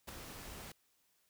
pink noise with ADSR envelope, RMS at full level -43 dBFS, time 0.07-0.72 s, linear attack 18 ms, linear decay 8 ms, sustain -6 dB, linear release 5 ms, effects white hiss -75 dBFS RMS until 1.29 s

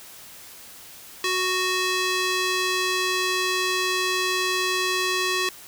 square tone with band-pass filter, 370 Hz, F#4, in tune, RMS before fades -24 dBFS, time 1.24-5.49 s, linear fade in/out 2 ms, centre 3700 Hz, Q 0.67, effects white hiss -44 dBFS RMS until 5.67 s

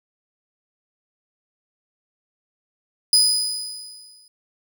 30% pulse tone with exponential decay, 4978 Hz, D#8, in tune, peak -8 dBFS, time 3.13-4.28 s, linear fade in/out 2 ms, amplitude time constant 250 ms, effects none

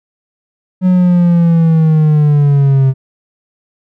triangle linear sweep, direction down, 185 to 131.6 Hz, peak -4 dBFS, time 0.81-2.94 s, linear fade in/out 50 ms, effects none

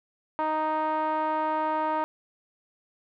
5% pulse tone with low-pass filter, 311.1 Hz, D#4, in tune, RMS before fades -27 dBFS, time 0.39-2.04 s, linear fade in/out 0 ms, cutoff 950 Hz, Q 2.9, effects none

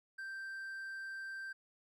triangle tone, 1568 Hz, G6, in tune, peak -40 dBFS, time 0.18-1.53 s, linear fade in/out 10 ms, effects none

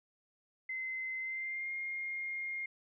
sine tone with pitch glide, 2059 to 2128 Hz, C7 to C7, -28 to +29 cents, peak -36 dBFS, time 0.69-2.66 s, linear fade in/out 5 ms, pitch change +57 cents, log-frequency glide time 1.19-1.71 s, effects none

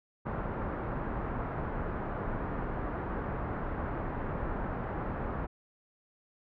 pink low-pass noise, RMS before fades -35 dBFS, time 0.25-5.47 s, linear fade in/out 20 ms, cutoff 1500 Hz, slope 24 dB/octave, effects none

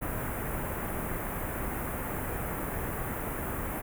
pink band-stop noise, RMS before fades -34 dBFS, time 0.01-3.82 s, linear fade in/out 20 ms, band 2000 to 11000 Hz, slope 24 dB/octave, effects none

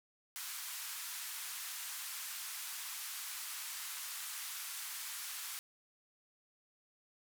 white band-pass noise, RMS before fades -44 dBFS, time 0.36-5.59 s, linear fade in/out 0 ms, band 1000 to 15000 Hz, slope 24 dB/octave, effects none

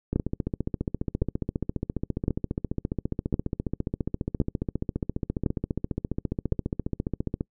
two click trains, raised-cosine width 3 ms, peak -10 / -14 dBFS, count 7 / 108, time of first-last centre 0.16-6.523 / 0.13-7.409 s, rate 0.943 / 14.7 Hz, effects noise-tail reverb RT60 0.1 s tail -26 dB re dry

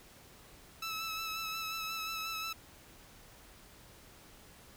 15% pulse tone with vibrato, 1308 Hz, E6, 14 cents flat, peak -30 dBFS, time 0.82-2.53 s, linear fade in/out 5 ms, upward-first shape sine, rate 5.6 Hz, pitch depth 25 cents each way, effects pink hiss -57 dBFS RMS until 4.76 s

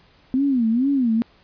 sine tone with vibrato, 250.3 Hz, B3, 23 cents sharp, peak -16 dBFS, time 0.34-1.22 s, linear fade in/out 0 ms, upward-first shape sine, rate 2.2 Hz, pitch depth 210 cents each way, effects pink hiss -55 dBFS RMS until 1.43 s + resampled to 11025 Hz

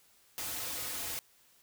white noise with comb filter, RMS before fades -38 dBFS, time 0.38-1.19 s, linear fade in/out 0 ms, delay 5.1 ms, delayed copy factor -0.75, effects white hiss -65 dBFS RMS until 1.62 s

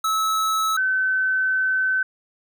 square / sine tone pair in turn, 1299 / 1525.2 Hz, E6 / G6, -26 / -48 cents, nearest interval minor third, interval 278 cents, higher second, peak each -20 / -18 dBFS, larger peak second, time 0.04-0.77 / 0.77-2.03 s, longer second, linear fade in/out 5 ms, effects none

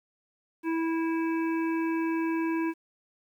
harmonic tone, 327.3 Hz, E4, 12 cents flat, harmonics 1 / 3 / 5 / 7 / 8, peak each -26 / -36 / -40 / -43 / -44 dBFS, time 0.63-2.74 s, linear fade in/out 50 ms, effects 10-bit

